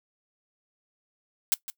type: noise with echo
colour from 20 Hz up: blue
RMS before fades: -22 dBFS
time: 1.52-1.54 s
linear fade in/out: 0 ms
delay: 160 ms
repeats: 1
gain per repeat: -14 dB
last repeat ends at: 1.7 s
effects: noise-tail reverb RT60 0.1 s tail -20 dB re dry